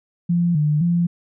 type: tone with pitch steps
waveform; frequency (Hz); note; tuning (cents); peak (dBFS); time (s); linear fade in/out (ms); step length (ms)
sine; 172.7 / 150.1 / 172.3; F3 / D3 / F3; -19 / +38 / -23; -15; 0.29-1.07; 10; 260
effects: none